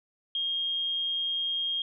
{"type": "tone", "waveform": "sine", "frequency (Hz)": 3235, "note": "G#7", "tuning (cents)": -46, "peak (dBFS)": -27, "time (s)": [0.35, 1.82], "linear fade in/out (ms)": 2, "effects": []}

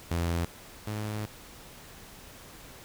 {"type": "tone pair in turn", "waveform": "sawtooth", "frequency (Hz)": [85, 106.45], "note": ["F2", "G#2"], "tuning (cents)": [-46, 43], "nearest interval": "major third", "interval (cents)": 389, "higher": "second", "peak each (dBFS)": [-23, -28], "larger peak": "first", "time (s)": [[0.11, 0.45], [0.87, 1.26]], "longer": "second", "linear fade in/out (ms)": 5, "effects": ["pink hiss -49 dBFS RMS until 2.84 s"]}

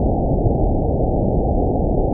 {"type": "low-pass noise", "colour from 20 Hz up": "pink", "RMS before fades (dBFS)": -17, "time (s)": [0, 2.13], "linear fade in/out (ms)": 2, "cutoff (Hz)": 800, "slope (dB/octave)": 96, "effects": []}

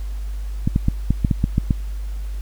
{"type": "clicks", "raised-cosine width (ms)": 5, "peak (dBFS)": -4, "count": 9, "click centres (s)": [0.675, 0.761, 0.884, 1.106, 1.248, 1.312, 1.441, 1.581, 1.708], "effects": ["added 50 Hz sine -24 dBFS peak until 2.41 s", "pink hiss -48 dBFS RMS until 2.41 s"]}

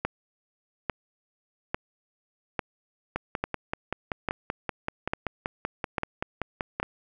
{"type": "two click trains", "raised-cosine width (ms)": 0.5, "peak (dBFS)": [-13, -11], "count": [20, 9], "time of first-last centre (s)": [[3.16, 6.8], [0.05, 6.83]], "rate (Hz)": [5.22, 1.18], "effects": []}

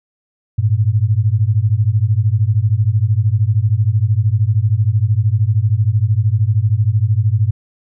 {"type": "beating tone pair", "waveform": "sine", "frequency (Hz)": [100.6, 113.6], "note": ["G2", "A#2"], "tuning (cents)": [45, -44], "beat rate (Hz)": 13, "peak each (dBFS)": -14, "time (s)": [0.58, 7.51], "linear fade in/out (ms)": 10, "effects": []}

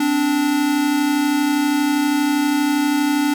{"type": "tone pair together", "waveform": "square", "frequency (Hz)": [259, 291.5], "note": ["C4", "D4"], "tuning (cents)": [-17, -13], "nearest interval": "major second", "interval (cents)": 204, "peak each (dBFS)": [-24, -17], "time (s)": [0, 3.34], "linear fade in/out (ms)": 5, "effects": []}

